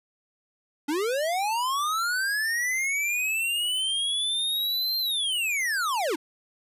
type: linear two-way sweep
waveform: square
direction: up then down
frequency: 277.1 to 4186 to 277.1 Hz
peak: -25 dBFS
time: 0.88-6.16 s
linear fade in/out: 10 ms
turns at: 4.98 s
effects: resampled to 32000 Hz